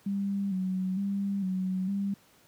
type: tone with vibrato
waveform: sine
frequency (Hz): 192.5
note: G3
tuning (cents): -31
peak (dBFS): -27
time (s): 0.06-2.14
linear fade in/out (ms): 5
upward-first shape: square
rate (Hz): 1.1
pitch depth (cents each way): 54
effects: pink hiss -61 dBFS RMS until 2.47 s + high-pass 100 Hz 12 dB/octave